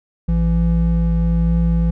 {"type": "tone pair together", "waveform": "triangle", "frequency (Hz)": [56.42, 168.1], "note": ["A1", "E3"], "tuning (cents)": [44, 34], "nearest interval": "octave + perfect fifth", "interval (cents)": 1890, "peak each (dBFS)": -14, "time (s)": [0.28, 1.91], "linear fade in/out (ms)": 10, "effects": []}